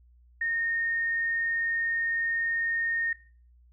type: tone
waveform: sine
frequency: 1841 Hz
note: A#6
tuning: 22 cents flat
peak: -26 dBFS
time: 0.41-3.13 s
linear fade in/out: 5 ms
effects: noise-tail reverb RT60 0.4 s tail -17 dB re dry + added 60 Hz sine -55 dBFS peak until 3.72 s